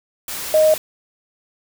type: tone in noise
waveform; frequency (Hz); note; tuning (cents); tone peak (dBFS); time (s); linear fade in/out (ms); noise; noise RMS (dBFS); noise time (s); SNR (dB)
sine; 622.3; D#5; 0; -10; 0.54-0.74; 2; white; -28; 0.28-0.78; +15
effects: none